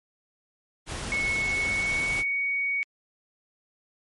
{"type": "noise", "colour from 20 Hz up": "pink", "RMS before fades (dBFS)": -34, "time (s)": [0.86, 2.24], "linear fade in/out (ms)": 50}
{"type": "tone with pitch glide", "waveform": "sine", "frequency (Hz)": [2200, 2240], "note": ["C#7", "C#7"], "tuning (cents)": [-14, 18], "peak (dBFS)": -24, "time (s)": [1.12, 2.83], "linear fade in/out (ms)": 0, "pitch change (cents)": 32, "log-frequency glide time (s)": [1.44, 2.38]}
{"effects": ["low-pass 11000 Hz 12 dB/octave", "MP3 48 kbps"]}